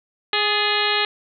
harmonic tone with a mistuned harmonic, 415.3 Hz, G#4, in tune, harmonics 1 / 2 / 3 / 4 / 5 / 6 / 7 / 8 / 9 / 10, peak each -27 / -27 / -27 / -27 / -27 / -27 / -27 / -27 / -27 / -27 dBFS, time 0.33-1.05 s, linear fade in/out 2 ms, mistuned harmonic 4, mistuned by +56 cents, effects none

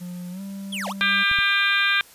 triangle tone with pitch glide, 177.9 to 196.26 Hz, F3 to G3, +32 to +2 cents, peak -29 dBFS, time 0-1.24 s, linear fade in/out 20 ms, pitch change +170 cents, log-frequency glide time 0.31-0.41 s
square linear two-way sweep, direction down then up, 3520 to 518 to 1360 Hz, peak -28 dBFS, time 0.72-0.93 s, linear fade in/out 10 ms, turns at 0.88 s
harmonic tone, 398.9 Hz, G4, 30 cents sharp, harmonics 3 / 4 / 5 / 6 / 7 / 8 / 9 / 10, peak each -28 / -21 / -31 / -23 / -34 / -29 / -26 / -33 dBFS, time 1.01-2.01 s, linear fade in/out 0 ms
clicks, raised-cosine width 5 ms, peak -25 dBFS, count 2, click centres 1.314 / 1.388 s
effects white hiss -49 dBFS RMS until 2.14 s + resampled to 32000 Hz

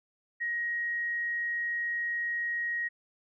sine tone, 1887 Hz, A#6, 21 cents sharp, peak -29 dBFS, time 0.4-2.89 s, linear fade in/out 20 ms, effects none

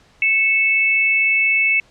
sine tone pair together, 2209 / 2627 Hz, C#7 / E7, -7 / -7 cents, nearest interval minor third, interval 300 cents, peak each -16 dBFS, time 0.22-1.8 s, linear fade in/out 2 ms, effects pink hiss -53 dBFS RMS until 1.9 s + low-pass 6000 Hz 12 dB/octave

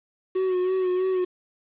triangle tone with vibrato, 370 Hz, F#4, in tune, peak -19 dBFS, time 0.35-1.25 s, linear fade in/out 10 ms, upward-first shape sine, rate 3.1 Hz, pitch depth 36 cents each way, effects resampled to 8000 Hz + 8-bit

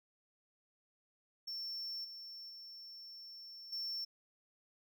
triangle tone with level steps, 5420 Hz, E8, 47 cents sharp, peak -39 / -46 / -48 / -37 dBFS, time 1.47-4.05 s, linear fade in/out 10 ms, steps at 2.04 / 2.49 / 3.72 s, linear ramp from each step 10 ms, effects none

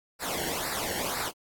pink noise with flanger, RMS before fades -32 dBFS, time 0.19-1.32 s, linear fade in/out 50 ms, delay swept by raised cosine 0.31 to 0.83 ms, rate 2 Hz, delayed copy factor -0.8, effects AAC 64 kbps

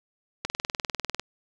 click train, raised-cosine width 0.2 ms, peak -10 dBFS, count 16, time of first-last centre 0.45-1.196 s, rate 20.1 Hz, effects none

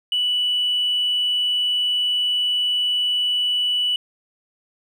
triangle tone with tanh clipping, 2960 Hz, F#7, in tune, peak -18 dBFS, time 0.12-3.96 s, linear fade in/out 2 ms, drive 4 dB, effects none

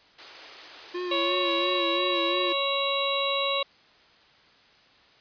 white high-pass noise, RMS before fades -42 dBFS, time 0.18-1.81 s, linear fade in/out 10 ms, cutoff 280 Hz, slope 96 dB/octave
square tone with vibrato, 349.2 Hz, F4, in tune, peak -30 dBFS, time 0.94-2.53 s, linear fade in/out 10 ms, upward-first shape sine, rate 2.9 Hz, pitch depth 59 cents each way
harmonic tone, 554.4 Hz, C#5, in tune, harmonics 1 / 2 / 4 / 5 / 6 / 7, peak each -29 / -30 / -36 / -32 / -39 / -29 dBFS, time 1.11-3.63 s, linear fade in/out 5 ms
effects white hiss -57 dBFS RMS until 5.2 s + resampled to 11025 Hz

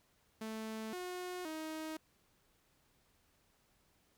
sawtooth tone with pitch steps, 220.1 / 361.7 / 314.8 Hz, A3 / F#4 / D#4, +1 / -39 / +20 cents, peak -37 dBFS, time 0.41-1.97 s, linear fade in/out 5 ms, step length 520 ms, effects pink hiss -73 dBFS RMS until 4.17 s

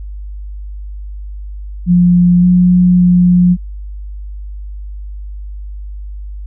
sine tone with pitch steps, 176.8 / 179.7 / 178.3 Hz, F3 / F3 / F3, +22 / +50 / +36 cents, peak -5 dBFS, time 1.86-3.57 s, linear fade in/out 50 ms, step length 570 ms, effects added 50 Hz sine -23 dBFS peak until 6.46 s

